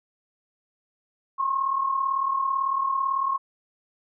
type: tone pair together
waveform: sine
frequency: 1047 / 1085 Hz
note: C6 / C#6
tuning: +1 / -37 cents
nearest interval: minor second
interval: 62 cents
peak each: -29 / -23 dBFS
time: 1.38-3.38 s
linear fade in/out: 20 ms
effects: none